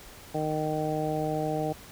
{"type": "harmonic tone", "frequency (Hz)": 154.3, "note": "D#3", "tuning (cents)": -14, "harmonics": [1, 2, 3, 4, 5], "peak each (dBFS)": [-33, -33, -33, -33, -33], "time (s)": [0.34, 1.73], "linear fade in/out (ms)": 10, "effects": ["pink hiss -48 dBFS RMS until 1.91 s"]}